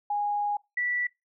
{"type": "tone pair in turn", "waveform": "sine", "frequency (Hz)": [824, 1959.8], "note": ["G#5", "B6"], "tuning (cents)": [-14, -14], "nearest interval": "octave + minor third", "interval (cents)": 1500, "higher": "second", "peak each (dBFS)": -25, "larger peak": "neither", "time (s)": [[0.1, 0.57], [0.77, 1.07]], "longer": "first", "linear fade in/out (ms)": 5, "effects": ["noise-tail reverb RT60 0.2 s tail -22 dB re dry"]}